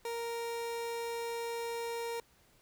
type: tone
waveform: 30% pulse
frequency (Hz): 466.2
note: A#4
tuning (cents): 0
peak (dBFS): -33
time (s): 0.05-2.2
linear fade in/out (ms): 2
effects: pink hiss -66 dBFS RMS until 2.61 s